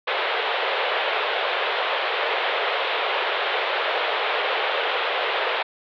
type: band-pass noise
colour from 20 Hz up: pink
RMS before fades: -24 dBFS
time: 0.07-5.63 s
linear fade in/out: 10 ms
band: 430 to 3700 Hz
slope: 48 dB/octave
effects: none